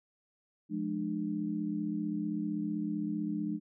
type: tone cluster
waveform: sine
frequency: 175.3 / 210.9 / 300.4 Hz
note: F3 / G#3 / D4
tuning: +7 / +27 / +39 cents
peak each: -38 / -35 / -35 dBFS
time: 0.69-3.6 s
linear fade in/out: 50 ms
effects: none